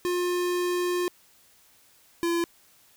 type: tone pair in turn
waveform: square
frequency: 355.6 / 340.1 Hz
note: F4 / F4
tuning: +31 / -46 cents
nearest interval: minor second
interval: 77 cents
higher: first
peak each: -25 / -24 dBFS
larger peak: second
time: 0.05-1.08 / 2.23-2.44 s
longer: first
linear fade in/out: 0 ms
effects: white hiss -59 dBFS RMS until 2.96 s